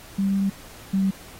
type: tone pair in turn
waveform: sine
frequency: 196 / 192.86 Hz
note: G3 / G3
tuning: 0 / -28 cents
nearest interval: unison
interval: 28 cents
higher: first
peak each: -19 / -18 dBFS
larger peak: second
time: 0.18-0.5 / 0.93-1.11 s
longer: first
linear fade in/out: 10 ms
effects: pink hiss -45 dBFS RMS until 1.39 s + AAC 48 kbps